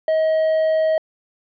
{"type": "tone", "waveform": "triangle", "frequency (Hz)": 634, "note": "D#5", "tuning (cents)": 32, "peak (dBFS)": -13, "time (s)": [0.08, 0.98], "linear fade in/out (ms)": 2, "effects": ["resampled to 11025 Hz"]}